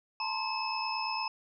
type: tone cluster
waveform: sine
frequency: 875 / 944 / 1052 / 2598 / 5190 Hz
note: A5 / A#5 / C6 / E7 / E8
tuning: -10 / +22 / +9 / -26 / -28 cents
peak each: -37 / -39 / -37 / -38 / -37 dBFS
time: 0.2-1.28 s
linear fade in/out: 2 ms
effects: none